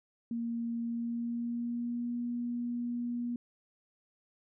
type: tone with pitch glide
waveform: sine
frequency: 233.1 to 240.1 Hz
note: A#3 to B3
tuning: 0 to -49 cents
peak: -32 dBFS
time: 0.31-3.36 s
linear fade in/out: 2 ms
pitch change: +51 cents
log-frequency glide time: 0.82-2.15 s
effects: none